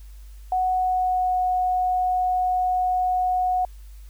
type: tone with pitch glide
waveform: sine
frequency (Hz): 740 to 732.8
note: F#5 to F#5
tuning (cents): 0 to -17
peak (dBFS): -19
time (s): 0.52-3.65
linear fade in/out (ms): 2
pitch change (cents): -17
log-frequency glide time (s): 0.72-1.39
effects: added 50 Hz sine -39 dBFS peak until 4.09 s + white hiss -58 dBFS RMS until 4.09 s